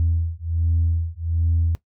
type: beating tone pair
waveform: sine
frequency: 82.41 / 83.71 Hz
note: E2 / E2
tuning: 0 / +27 cents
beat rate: 1.3 Hz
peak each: -21 dBFS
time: 0-1.75 s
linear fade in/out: 0 ms
effects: noise-tail reverb RT60 0.1 s tail -18 dB re dry + tanh soft clip ceiling -12 dBFS